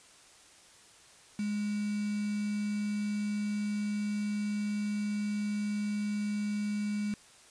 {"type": "tone with quantisation", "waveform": "sine", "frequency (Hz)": 207.7, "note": "G#3", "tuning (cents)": 0, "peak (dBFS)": -30, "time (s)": [1.39, 7.14], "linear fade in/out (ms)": 2, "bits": 7, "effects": ["white hiss -57 dBFS RMS until 7.5 s", "resampled to 22050 Hz"]}